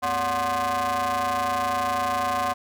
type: ring-modulated tone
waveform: 35% pulse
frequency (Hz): 160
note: D#3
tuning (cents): +49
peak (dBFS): -18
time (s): 0.02-2.54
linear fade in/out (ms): 20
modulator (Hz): 894
effects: none